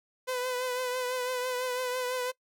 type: tone with vibrato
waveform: sawtooth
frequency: 503 Hz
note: B4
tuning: 32 cents sharp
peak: -26 dBFS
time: 0.27-2.32 s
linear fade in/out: 20 ms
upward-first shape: triangle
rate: 6 Hz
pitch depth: 41 cents each way
effects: noise-tail reverb RT60 0.1 s tail -22 dB re dry